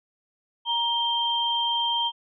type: tone pair together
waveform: sine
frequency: 940 / 3162 Hz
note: A#5 / G7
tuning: +14 / +14 cents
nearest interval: octave + major sixth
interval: 2100 cents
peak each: -26 / -24 dBFS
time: 0.65-2.12 s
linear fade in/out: 50 ms
effects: none